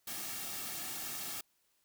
white noise with comb filter, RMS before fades -41 dBFS, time 0.07-1.41 s, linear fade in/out 5 ms, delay 2 ms, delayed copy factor -0.6, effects white hiss -75 dBFS RMS until 1.84 s

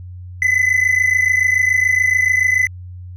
triangle tone pair together, 2001 / 2028 Hz, B6 / B6, +22 / +45 cents, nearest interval unison, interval 23 cents, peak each -12 dBFS, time 0.42-2.67 s, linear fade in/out 2 ms, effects tanh soft clip ceiling -8 dBFS + added 90 Hz sine -30 dBFS peak until 3.16 s

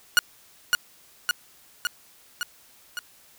sawtooth tone with echo, 1446 Hz, F#6, 40 cents flat, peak -10 dBFS, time 0.17-0.19 s, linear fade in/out 0 ms, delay 560 ms, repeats 5, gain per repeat -3 dB, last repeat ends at 2.99 s, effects white hiss -55 dBFS RMS until 3.38 s

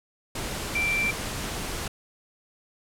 sine tone in noise, 2349 Hz, D7, in tune, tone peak -23 dBFS, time 0.75-1.11 s, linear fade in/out 5 ms, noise pink, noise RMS -32 dBFS, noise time 0.35-1.88 s, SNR +6 dB, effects low-pass 12000 Hz 12 dB/octave

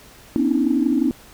sine tone cluster, 243.3 / 269.1 / 288.7 / 320.5 Hz, B3 / C4 / D4 / E4, -26 / +49 / -30 / -49 cents, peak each -21 dBFS, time 0.36-1.11 s, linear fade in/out 0 ms, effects tanh soft clip ceiling -6 dBFS + pink hiss -46 dBFS RMS until 1.33 s

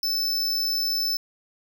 square tone, 5274 Hz, E8, in tune, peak -23 dBFS, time 0.03-1.17 s, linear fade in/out 2 ms, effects none

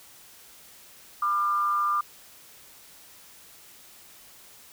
sine tone with frequency modulation, 1195 Hz, D6, 30 cents sharp, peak -22 dBFS, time 1.22-2.01 s, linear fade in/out 5 ms, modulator 192 Hz, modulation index 0.39, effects white hiss -51 dBFS RMS until 4.72 s

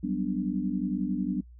sine chord, G major seventh, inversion third, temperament equal, 185 / 196 / 246.9 / 293.7 Hz, F#3 / G3 / B3 / D4, 0 / 0 / 0 / 0 cents, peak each -32 dBFS, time 0.03-1.41 s, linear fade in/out 10 ms, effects noise-tail reverb RT60 0.1 s tail -23 dB re dry + added 60 Hz sine -47 dBFS peak until 1.59 s

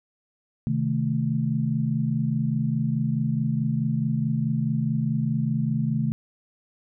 sine chord, A diminished, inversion first, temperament equal, 130.81 / 155.56 / 220 Hz, C3 / Eb3 / A3, 0 / 0 / 0 cents, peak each -26 dBFS, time 0.67-6.12 s, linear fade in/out 0 ms, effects none

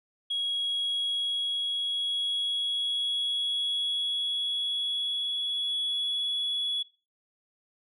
sine tone with pitch glide, 3312 to 3382 Hz, G#7 to G#7, -5 to +31 cents, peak -25 dBFS, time 0.3-6.83 s, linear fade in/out 10 ms, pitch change +36 cents, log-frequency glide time 0.55-6.38 s, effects noise-tail reverb RT60 0.3 s tail -17 dB re dry + tanh soft clip ceiling -24 dBFS

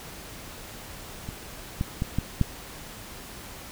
clicks, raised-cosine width 5 ms, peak -21 / -13 / -13 / -12 / -8 dBFS, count 5, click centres 1.289 / 1.811 / 2.021 / 2.186 / 2.413 s, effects pink hiss -42 dBFS RMS until 3.71 s

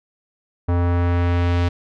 square tone with low-pass filter sweep, 87.31 Hz, F2, in tune, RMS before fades -18 dBFS, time 0.68-1.69 s, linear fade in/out 10 ms, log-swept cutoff 1100 to 3900 Hz, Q 0.93, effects none

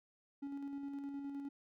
triangle tone with tremolo, 280 Hz, C#4, 18 cents sharp, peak -38 dBFS, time 0.42-1.49 s, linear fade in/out 10 ms, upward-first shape square, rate 9.7 Hz, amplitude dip 30%, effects none

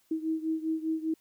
sine beating tone pair, 317.9 / 322.9 Hz, D#4 / E4, +37 / -36 cents, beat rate 5 Hz, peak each -30 / -33 dBFS, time 0.11-1.14 s, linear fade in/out 5 ms, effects white hiss -68 dBFS RMS until 1.2 s

